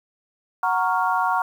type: chord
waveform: sine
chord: Gb major seventh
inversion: none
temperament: equal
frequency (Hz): 740 / 932.3 / 1108.7 / 1396.9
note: Gb5 / Bb5 / Db6 / F6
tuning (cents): 0 / 0 / 0 / 0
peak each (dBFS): -24 / -23 / -24 / -26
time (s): 0.63-1.42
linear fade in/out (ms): 2
effects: 8-bit